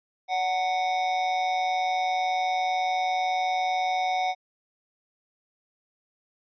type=tone with amplitude modulation; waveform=square; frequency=741 Hz; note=F#5; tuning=2 cents sharp; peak=-22 dBFS; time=0.28-4.35 s; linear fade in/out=50 ms; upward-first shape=sine; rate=170 Hz; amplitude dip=50%; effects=resampled to 11025 Hz